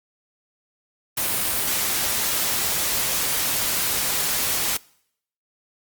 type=noise; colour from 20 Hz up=white; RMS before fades=-23 dBFS; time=1.17-4.77 s; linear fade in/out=5 ms; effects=noise-tail reverb RT60 0.7 s tail -24 dB re dry + Opus 32 kbps